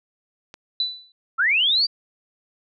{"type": "click", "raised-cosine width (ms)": 0.2, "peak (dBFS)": -22, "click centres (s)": 0.541}
{"type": "tone with exponential decay", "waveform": "sine", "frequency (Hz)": 3980, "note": "B7", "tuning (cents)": 13, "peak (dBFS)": -17, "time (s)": [0.8, 1.12], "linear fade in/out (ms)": 2, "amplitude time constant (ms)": 69}
{"type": "linear sweep", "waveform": "sine", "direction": "up", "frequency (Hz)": [1276, 4766], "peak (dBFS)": -16, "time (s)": [1.38, 1.87], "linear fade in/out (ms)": 20}
{"effects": []}